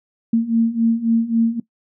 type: beating tone pair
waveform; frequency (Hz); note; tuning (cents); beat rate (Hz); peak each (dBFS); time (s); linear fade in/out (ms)
sine; 226.5 / 230.2; A#3 / A#3; -50 / -22; 3.7; -19 / -16; 0.33-1.6; 5
effects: noise-tail reverb RT60 0.1 s tail -19 dB re dry